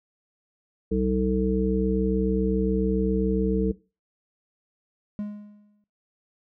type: harmonic tone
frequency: 63.6 Hz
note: C2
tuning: 48 cents flat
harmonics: 1 / 3 / 5 / 7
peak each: -28 / -25 / -29 / -25 dBFS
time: 0.91-3.72 s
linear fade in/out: 10 ms
type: tone with exponential decay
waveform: triangle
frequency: 207.7 Hz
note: G#3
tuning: in tune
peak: -24 dBFS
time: 5.19-5.84 s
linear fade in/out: 0 ms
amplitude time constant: 140 ms
effects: noise-tail reverb RT60 0.3 s tail -19 dB re dry

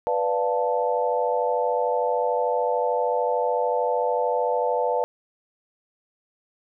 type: chord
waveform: sine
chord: B half-diminished seventh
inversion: none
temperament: equal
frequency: 493.9 / 587.3 / 698.5 / 880 Hz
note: B4 / D5 / F5 / A5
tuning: 0 / 0 / 0 / 0 cents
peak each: -24 / -27 / -28 / -26 dBFS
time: 0.07-5.04 s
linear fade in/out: 0 ms
effects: none

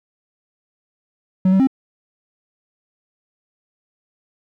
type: tone with pitch steps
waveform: triangle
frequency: 186.9 / 191.3 / 266.1 Hz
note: F#3 / G3 / C4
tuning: +18 / -42 / +29 cents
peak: -9 dBFS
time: 1.45-1.672 s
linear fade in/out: 5 ms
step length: 74 ms
effects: none

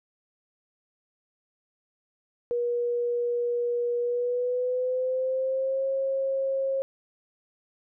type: tone with pitch glide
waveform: sine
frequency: 480 to 538.8 Hz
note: B4 to C#5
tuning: -49 to -49 cents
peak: -24 dBFS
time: 2.51-6.82 s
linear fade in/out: 0 ms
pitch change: +200 cents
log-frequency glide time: 3.99-5.86 s
effects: none

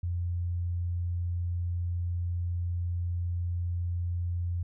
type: tone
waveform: sine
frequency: 87.3 Hz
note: F2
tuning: in tune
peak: -28 dBFS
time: 0.03-4.63 s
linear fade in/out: 5 ms
effects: none

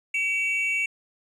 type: tone pair together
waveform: triangle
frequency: 2276 / 2700 Hz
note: C#7 / E7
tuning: +45 / +41 cents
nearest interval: minor third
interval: 296 cents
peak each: -24 dBFS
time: 0.14-0.86 s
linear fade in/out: 5 ms
effects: resampled to 24000 Hz

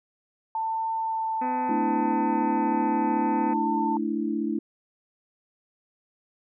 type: tone with vibrato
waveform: sine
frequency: 890 Hz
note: A5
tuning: 20 cents sharp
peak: -25 dBFS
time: 0.55-3.97 s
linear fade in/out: 2 ms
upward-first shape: triangle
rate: 0.71 Hz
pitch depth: 13 cents each way
type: harmonic tone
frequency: 253.2 Hz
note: B3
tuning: 43 cents sharp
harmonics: 1 / 2 / 3 / 4 / 5 / 6 / 7 / 8 / 9 / 10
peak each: -31 / -37 / -41 / -43 / -45 / -47 / -48 / -49 / -50 / -51 dBFS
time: 1.41-3.54 s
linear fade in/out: 10 ms
type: chord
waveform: sine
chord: A suspended fourth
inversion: none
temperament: equal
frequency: 220 / 293.7 / 329.6 Hz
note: A3 / D4 / E4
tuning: 0 / 0 / 0 cents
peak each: -29 dBFS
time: 1.69-4.59 s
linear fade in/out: 5 ms
effects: none

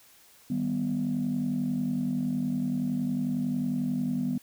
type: chord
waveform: sine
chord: Eb augmented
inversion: none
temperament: equal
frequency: 155.56 / 196 / 246.9 Hz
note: Eb3 / G3 / B3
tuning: 0 / 0 / 0 cents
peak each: -33 / -31 / -27 dBFS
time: 0.5-4.38 s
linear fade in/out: 5 ms
effects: tanh soft clip ceiling -20 dBFS + white hiss -57 dBFS RMS until 4.42 s

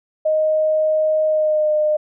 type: tone with pitch glide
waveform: sine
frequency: 622.3 to 608.4 Hz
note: D#5 to D#5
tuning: 0 to -39 cents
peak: -14 dBFS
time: 0.25-1.97 s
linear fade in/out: 10 ms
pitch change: -39 cents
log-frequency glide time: 1.26-1.73 s
effects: none

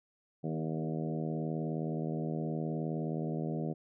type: harmonic tone with a mistuned harmonic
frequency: 79.2 Hz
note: D#2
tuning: 31 cents sharp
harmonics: 2 / 3 / 4 / 5 / 6 / 7 / 8 / 9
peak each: -35 / -39 / -41 / -43 / -45 / -46 / -47 / -48 dBFS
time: 0.43-3.74 s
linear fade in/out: 20 ms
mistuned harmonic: 5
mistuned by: +16 cents
effects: none

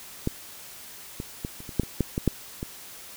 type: clicks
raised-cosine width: 3 ms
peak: -11 / -19 / -17 / -29 / -25 / -8 / -22 / -9 / -13 / -7 / -18 dBFS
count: 11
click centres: 0.274 / 1.201 / 1.449 / 1.604 / 1.692 / 1.797 / 1.834 / 2.007 / 2.179 / 2.277 / 2.629 s
effects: white hiss -44 dBFS RMS until 3.16 s

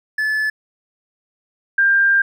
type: tone pair in turn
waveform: triangle / sine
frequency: 1731 / 1593.9 Hz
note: A6 / G6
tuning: -29 / +28 cents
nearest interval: minor second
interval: 143 cents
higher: first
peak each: -15 / -11 dBFS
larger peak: second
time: 0.18-0.5 / 1.78-2.22 s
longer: second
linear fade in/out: 5 ms
effects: none

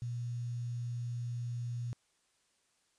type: tone with quantisation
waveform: sine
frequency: 120 Hz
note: B2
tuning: 49 cents flat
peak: -35 dBFS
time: 0.02-1.93 s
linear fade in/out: 0 ms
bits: 10
effects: white hiss -74 dBFS RMS until 2.98 s + resampled to 22050 Hz

